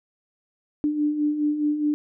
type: beating tone pair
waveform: sine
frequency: 293.7 / 298.5 Hz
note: D4 / D4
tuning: 0 / +28 cents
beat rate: 4.8 Hz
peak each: -29 / -21 dBFS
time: 0.84-1.94 s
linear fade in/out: 0 ms
effects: none